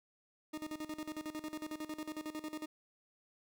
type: tone with tremolo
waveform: 40% pulse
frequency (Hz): 307.9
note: D#4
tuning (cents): -18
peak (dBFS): -38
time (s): 0.53-2.66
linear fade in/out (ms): 10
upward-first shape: square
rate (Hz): 11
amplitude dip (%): 80
effects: none